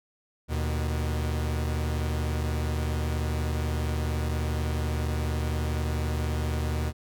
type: tone pair together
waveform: 45% pulse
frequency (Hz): 76.76 / 121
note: D#2 / B2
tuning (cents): -23 / -35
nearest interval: minor sixth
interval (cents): 788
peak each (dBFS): -27 / -32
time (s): 0.48-6.93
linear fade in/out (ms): 50
effects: none